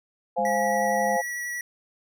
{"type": "chord", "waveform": "sine", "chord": "F minor", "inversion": "second", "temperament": "equal", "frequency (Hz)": [523.3, 698.5, 830.6], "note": ["C5", "F5", "Ab5"], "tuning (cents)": [0, 0, 0], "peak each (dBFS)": -26, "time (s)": [0.36, 1.22], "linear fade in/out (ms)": 20}
{"type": "tone", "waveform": "sine", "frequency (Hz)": 206.6, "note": "G#3", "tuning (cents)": -9, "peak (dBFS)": -32, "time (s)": [0.38, 1.17], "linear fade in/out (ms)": 10}
{"type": "tone with vibrato", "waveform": "square", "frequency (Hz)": 1936, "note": "B6", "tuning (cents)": -35, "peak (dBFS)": -30, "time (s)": [0.45, 1.61], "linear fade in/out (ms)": 2, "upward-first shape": "sine", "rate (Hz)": 11, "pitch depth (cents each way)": 9}
{"effects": []}